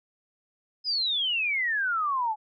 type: exponential sweep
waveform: sine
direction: down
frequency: 5100 to 834 Hz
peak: -24 dBFS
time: 0.84-2.36 s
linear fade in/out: 50 ms
effects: none